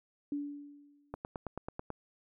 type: tone with exponential decay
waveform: sine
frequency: 288.3 Hz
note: D4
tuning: 32 cents flat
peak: -31 dBFS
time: 0.32-1.15 s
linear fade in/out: 2 ms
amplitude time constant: 180 ms
type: click train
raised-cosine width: 1 ms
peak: -24 dBFS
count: 8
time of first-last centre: 1.14-1.903 s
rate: 9.17 Hz
effects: none